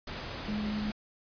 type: tone in noise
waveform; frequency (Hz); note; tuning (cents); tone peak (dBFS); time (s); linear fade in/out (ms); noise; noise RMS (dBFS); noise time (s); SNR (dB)
sine; 210.8; G#3; +26; -31; 0.48-0.91; 5; pink; -39; 0.07-0.92; +5
effects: resampled to 11025 Hz